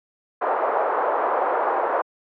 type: band-pass noise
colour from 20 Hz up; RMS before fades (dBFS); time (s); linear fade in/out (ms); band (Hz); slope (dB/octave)
pink; -22; 0.41-2.02; 10; 470 to 1200; 24
effects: high-pass 300 Hz 12 dB/octave